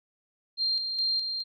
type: tone with tremolo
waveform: sine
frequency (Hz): 4186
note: C8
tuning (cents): 0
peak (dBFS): -24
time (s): 0.57-1.44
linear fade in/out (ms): 50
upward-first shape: square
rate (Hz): 2.4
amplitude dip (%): 45
effects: none